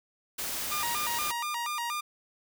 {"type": "noise", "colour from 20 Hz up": "white", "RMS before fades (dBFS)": -34, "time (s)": [0.38, 1.32], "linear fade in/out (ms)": 10}
{"type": "tone with vibrato", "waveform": "sawtooth", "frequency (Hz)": 1067, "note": "C6", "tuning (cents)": 34, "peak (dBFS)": -27, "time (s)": [0.71, 2.01], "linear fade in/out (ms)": 10, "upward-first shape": "square", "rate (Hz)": 4.2, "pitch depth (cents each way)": 210}
{"effects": []}